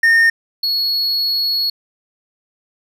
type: tone pair in turn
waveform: triangle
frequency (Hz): 1830 / 4352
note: A#6 / C#8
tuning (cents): -32 / -33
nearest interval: octave + minor third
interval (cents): 1499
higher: second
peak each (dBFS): -7 / -14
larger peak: first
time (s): 0.03-0.3 / 0.63-1.7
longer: second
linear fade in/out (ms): 5
effects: none